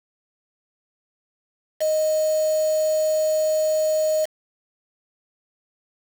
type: tone with quantisation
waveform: sine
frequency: 622.3 Hz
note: D#5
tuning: in tune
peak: -18 dBFS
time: 1.8-4.26 s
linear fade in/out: 20 ms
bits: 5
effects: none